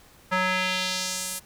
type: tone with band-pass filter sweep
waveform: square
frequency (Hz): 185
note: F#3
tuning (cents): 0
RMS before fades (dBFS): -27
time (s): 0.31-1.4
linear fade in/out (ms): 20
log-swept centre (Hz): 1400 to 11000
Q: 1.4
effects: pink hiss -54 dBFS RMS until 1.45 s